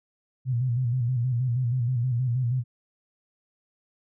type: tone with vibrato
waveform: sine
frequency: 123.47 Hz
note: B2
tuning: in tune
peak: -22 dBFS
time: 0.45-2.64 s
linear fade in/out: 50 ms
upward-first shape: square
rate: 6.3 Hz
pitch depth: 76 cents each way
effects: none